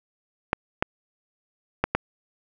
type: clicks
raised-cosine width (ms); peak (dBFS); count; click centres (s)
0.5; -5; 4; 0.531 / 0.825 / 1.84 / 1.95
effects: none